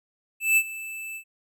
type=tone with ADSR envelope; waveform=square; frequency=2637 Hz; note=E7; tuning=in tune; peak=-16 dBFS; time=0.4-1.24 s; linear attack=170 ms; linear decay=58 ms; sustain=-18 dB; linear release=81 ms; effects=none

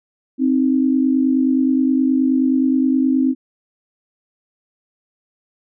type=tone pair together; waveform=sine; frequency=261.6 / 311.1 Hz; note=C4 / D#4; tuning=0 / 0 cents; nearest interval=minor third; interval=300 cents; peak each=-14 / -19 dBFS; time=0.38-3.35 s; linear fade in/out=50 ms; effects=none

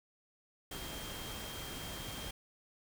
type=tone in noise; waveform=sine; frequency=3200 Hz; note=G7; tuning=35 cents sharp; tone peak=-49 dBFS; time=0.71-2.31 s; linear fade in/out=5 ms; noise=pink; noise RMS=-44 dBFS; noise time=0.71-2.31 s; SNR=-8 dB; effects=none

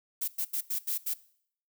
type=noise bursts at uneven times; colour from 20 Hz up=violet; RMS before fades=-31 dBFS; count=6; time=0.21-0.28 / 0.38-0.45 / 0.53-0.61 / 0.7-0.79 / 0.87-0.98 / 1.06-1.14 s; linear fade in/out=10 ms; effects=noise-tail reverb RT60 0.6 s tail -19 dB re dry

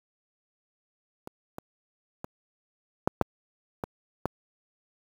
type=clicks; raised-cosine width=1 ms; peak=-25 / -23 / -21 / -8 / -6 / -16 / -12 dBFS; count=7; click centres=1.274 / 1.584 / 2.244 / 3.075 / 3.213 / 3.838 / 4.256 s; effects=high-pass 60 Hz 12 dB/octave + 7-bit

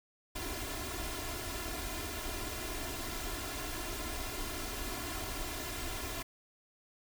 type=noise with comb filter; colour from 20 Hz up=pink; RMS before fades=-39 dBFS; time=0.35-6.23 s; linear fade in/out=10 ms; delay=2.9 ms; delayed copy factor=+0.8; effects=none

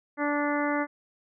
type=harmonic tone; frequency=291.6 Hz; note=D4; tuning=12 cents flat; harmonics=1 / 2 / 3 / 4 / 5 / 6 / 7; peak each=-28 / -31 / -33 / -34 / -35 / -36 / -36 dBFS; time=0.17-0.87 s; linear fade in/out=50 ms; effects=none

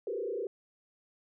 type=tone with frequency modulation; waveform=sine; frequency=434.7 Hz; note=A4; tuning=21 cents flat; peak=-32 dBFS; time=0.07-0.47 s; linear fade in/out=2 ms; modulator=29.6 Hz; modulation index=2.2; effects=none

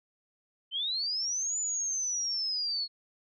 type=linear two-way sweep; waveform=sine; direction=up then down; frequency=3016 to 7040 to 4302 Hz; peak=-29 dBFS; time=0.71-2.88 s; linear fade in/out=50 ms; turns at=1.58 s; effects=none

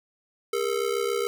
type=ring-modulated tone; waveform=square; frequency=437.5 Hz; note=A4; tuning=10 cents flat; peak=-22 dBFS; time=0.53-1.27 s; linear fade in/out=0 ms; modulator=33.6 Hz; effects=none

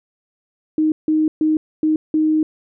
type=tone bursts at uneven times; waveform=sine; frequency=311.1 Hz; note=D#4; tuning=in tune; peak=-13 dBFS; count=5; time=0.78-0.92 / 1.08-1.28 / 1.41-1.57 / 1.83-1.96 / 2.14-2.43 s; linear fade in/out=2 ms; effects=none

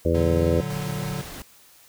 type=harmonic tone; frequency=83.7 Hz; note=E2; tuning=27 cents sharp; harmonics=1 / 2 / 3 / 4 / 5 / 6 / 7; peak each=-23 / -28 / -29 / -26 / -27 / -24 / -29 dBFS; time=0.05-0.61 s; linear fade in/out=5 ms
type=chord; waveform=square; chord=Bb augmented; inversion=none; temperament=equal; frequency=116.54 / 146.83 / 185 Hz; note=Bb2 / D3 / F#3; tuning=0 / 0 / 0 cents; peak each=-35 / -30 / -33 dBFS; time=0.14-1.22 s; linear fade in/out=10 ms
type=noise; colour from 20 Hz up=pink; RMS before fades=-38 dBFS; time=0.7-1.42 s; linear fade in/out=2 ms
effects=white hiss -53 dBFS RMS until 1.88 s

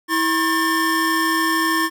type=tone cluster; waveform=square; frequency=325.6 / 1080 / 1789 Hz; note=E4 / C#6 / A6; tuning=-21 / -45 / +28 cents; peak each=-22 dBFS; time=0.08-1.9 s; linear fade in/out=50 ms; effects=none

